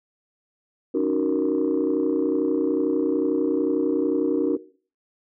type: chord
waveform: sine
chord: D# minor seventh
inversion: third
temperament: just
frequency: 280 / 311.1 / 373.4 / 466.7 Hz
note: C#4 / D#4 / F#4 / A#4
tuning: +18 / 0 / +16 / +2 cents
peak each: -24 dBFS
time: 0.94-4.57 s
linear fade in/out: 10 ms
effects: noise-tail reverb RT60 0.4 s tail -17 dB re dry + tanh soft clip ceiling -13 dBFS